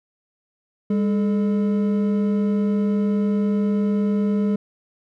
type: tone pair together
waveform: triangle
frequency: 202.6 / 432.8 Hz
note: G#3 / A4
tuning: -43 / -29 cents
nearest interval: octave + minor second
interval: 1314 cents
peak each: -16 / -25 dBFS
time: 0.9-4.56 s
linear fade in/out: 5 ms
effects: none